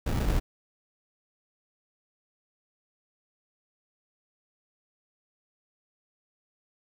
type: noise with sample-and-hold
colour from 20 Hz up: brown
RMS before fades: -26 dBFS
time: 0.06-0.4 s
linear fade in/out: 10 ms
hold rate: 1050 Hz
effects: none